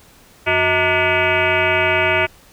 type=tone with frequency modulation; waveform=sine; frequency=1459 Hz; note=F#6; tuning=25 cents flat; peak=-13 dBFS; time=0.46-2.27 s; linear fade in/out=20 ms; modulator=273 Hz; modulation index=4.3; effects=pink hiss -48 dBFS RMS until 2.52 s